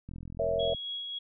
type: click train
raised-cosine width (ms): 5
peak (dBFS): -30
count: 29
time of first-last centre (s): 0.09-0.747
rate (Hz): 42.6
type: chord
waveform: sine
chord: A# diminished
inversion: none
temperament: equal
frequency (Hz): 466.2 / 554.4 / 659.3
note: A#4 / C#5 / E5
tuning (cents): 0 / 0 / 0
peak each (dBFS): -33 / -31 / -29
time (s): 0.39-0.74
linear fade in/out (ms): 5
type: tone with tremolo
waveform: sine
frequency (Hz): 3322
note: G#7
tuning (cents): 0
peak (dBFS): -33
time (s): 0.59-1.19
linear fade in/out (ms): 10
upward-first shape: sine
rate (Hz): 3.7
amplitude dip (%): 30
effects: none